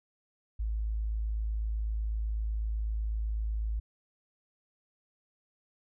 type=tone; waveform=sine; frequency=54 Hz; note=A1; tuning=32 cents flat; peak=-29 dBFS; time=0.59-3.8 s; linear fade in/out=10 ms; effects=none